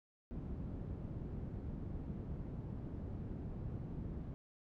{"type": "low-pass noise", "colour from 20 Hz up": "white", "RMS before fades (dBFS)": -44, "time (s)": [0.31, 4.34], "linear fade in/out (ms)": 0, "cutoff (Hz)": 170, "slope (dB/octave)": 12, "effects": []}